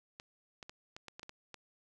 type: clicks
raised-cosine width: 0.2 ms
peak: -29 dBFS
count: 9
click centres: 0.199 / 0.628 / 0.695 / 0.965 / 1.083 / 1.195 / 1.231 / 1.294 / 1.543 s
effects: none